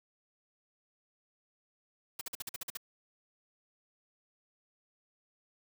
white noise bursts, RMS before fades -39 dBFS, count 9, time 2.19-2.772 s, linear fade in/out 5 ms, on 22 ms, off 48 ms, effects none

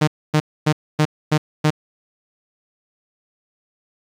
sawtooth tone bursts, 152.8 Hz, D#3, 31 cents flat, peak -9 dBFS, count 6, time 0.01-1.706 s, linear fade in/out 10 ms, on 66 ms, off 260 ms, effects low-pass 7000 Hz 12 dB/octave + 8-bit

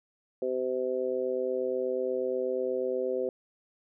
harmonic tone, 128.3 Hz, C3, 34 cents flat, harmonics 2 / 3 / 4 / 5, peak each -40 / -31 / -30 / -40 dBFS, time 0.42-3.29 s, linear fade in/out 2 ms, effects none

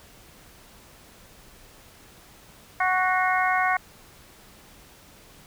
harmonic tone with a mistuned harmonic, 370 Hz, F#4, in tune, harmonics 2 / 3 / 4 / 5 / 6, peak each -24 / -26 / -27 / -28 / -29 dBFS, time 2.8-3.77 s, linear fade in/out 5 ms, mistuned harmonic 6, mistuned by -45 cents, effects pink hiss -51 dBFS RMS until 5.46 s

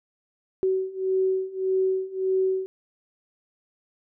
sine beating tone pair, 377.1 / 378.8 Hz, F#4 / F#4, +33 / +41 cents, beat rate 1.7 Hz, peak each -26 / -24 dBFS, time 0.63-2.66 s, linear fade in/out 0 ms, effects none

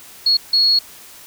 sine tone bursts at uneven times, 4331 Hz, C#8, 41 cents flat, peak -11 dBFS, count 2, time 0.26-0.37 / 0.53-0.79 s, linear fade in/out 5 ms, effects white hiss -41 dBFS RMS until 1.26 s

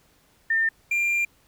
sine / triangle tone pair in turn, 1805 / 2387 Hz, A6 / D7, +44 / +28 cents, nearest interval perfect fourth, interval 484 cents, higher second, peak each -19 dBFS, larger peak neither, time 0.5-0.69 / 0.91-1.25 s, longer second, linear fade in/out 5 ms, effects pink hiss -61 dBFS RMS until 1.47 s

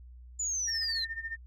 sine linear sweep, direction down, 7060 to 3951 Hz, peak -29 dBFS, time 0.39-1.05 s, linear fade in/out 10 ms
sine tone with tremolo, 1815 Hz, A#6, 47 cents flat, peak -32 dBFS, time 0.67-1.37 s, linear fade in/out 20 ms, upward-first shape sine, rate 14 Hz, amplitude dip 80%
effects tanh soft clip ceiling -23 dBFS + added 61 Hz sine -47 dBFS peak until 1.46 s

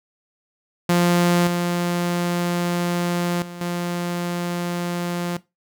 sawtooth tone with level steps, 174.61 Hz, F3, in tune, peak -11 / -16 / -29 / -19 dBFS, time 0.89-5.37 s, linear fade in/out 5 ms, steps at 1.47 / 3.42 / 3.61 s, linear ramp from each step 2 ms, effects noise-tail reverb RT60 0.2 s tail -17 dB re dry

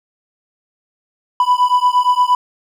triangle beating tone pair, 987.8 / 996.4 Hz, B5 / B5, 0 / +15 cents, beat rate 8.6 Hz, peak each -12 dBFS, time 1.4-2.35 s, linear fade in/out 2 ms, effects none

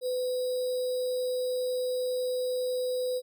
sine tone with sample-and-hold, 504 Hz, B4, 35 cents sharp, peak -27 dBFS, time 0.01-3.22 s, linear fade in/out 50 ms, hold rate 4410 Hz, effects none

